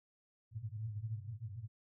white band-pass noise, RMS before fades -43 dBFS, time 0.51-1.68 s, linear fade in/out 50 ms, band 100 to 120 Hz, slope 96 dB/octave, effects none

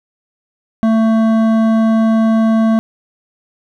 sine tone with hard clipping, 222.9 Hz, A3, 23 cents sharp, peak -11 dBFS, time 0.83-2.79 s, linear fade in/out 0 ms, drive 11 dB, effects none

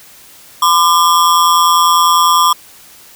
square ring-modulated tone, 1105 Hz, C#6, 6 cents flat, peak -5 dBFS, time 0.62-2.53 s, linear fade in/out 5 ms, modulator 85 Hz, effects white hiss -40 dBFS RMS until 3.15 s

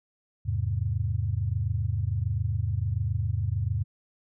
sine chord, E augmented, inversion none, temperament equal, 82.41 / 103.83 / 130.81 Hz, E2 / G#2 / B#2, 0 / 0 / 0 cents, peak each -30 / -27 / -32 dBFS, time 0.45-3.84 s, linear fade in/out 20 ms, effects none

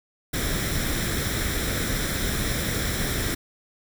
pink noise with comb filter, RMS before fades -26 dBFS, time 0.33-3.35 s, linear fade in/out 10 ms, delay 0.54 ms, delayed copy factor +0.6, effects none

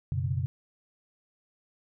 sine chord, F# suspended fourth, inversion none, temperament equal, 92.5 / 123.47 / 138.59 Hz, F#2 / B2 / C#3, 0 / 0 / 0 cents, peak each -31 dBFS, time 0.12-0.46 s, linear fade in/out 0 ms, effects none

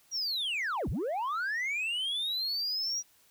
sine linear two-way sweep, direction down then up, 5800 to 36.95 to 5800 Hz, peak -27 dBFS, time 0.11-3.03 s, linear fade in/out 50 ms, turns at 0.89 s, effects tanh soft clip ceiling -29 dBFS + white hiss -64 dBFS RMS until 3.3 s

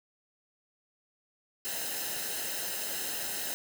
white noise with comb filter, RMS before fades -35 dBFS, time 1.65-3.54 s, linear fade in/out 0 ms, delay 0.87 ms, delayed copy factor -0.65, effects none

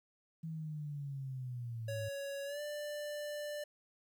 sine linear sweep, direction down, 163.6 to 103.83 Hz, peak -39 dBFS, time 0.43-2.09 s, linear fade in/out 10 ms
square tone with pitch glide, 558 to 591.2 Hz, C#5 to D5, +11 to +11 cents, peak -40 dBFS, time 1.88-3.64 s, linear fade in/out 5 ms, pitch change +100 cents, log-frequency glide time 2.45-2.61 s
effects 12-bit

